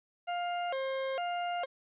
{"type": "tone with vibrato", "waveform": "40% pulse", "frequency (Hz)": 612, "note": "D#5", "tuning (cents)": -29, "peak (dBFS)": -31, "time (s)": [0.27, 1.66], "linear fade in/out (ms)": 20, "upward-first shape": "square", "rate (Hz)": 1.1, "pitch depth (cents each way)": 240, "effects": ["resampled to 8000 Hz", "12-bit"]}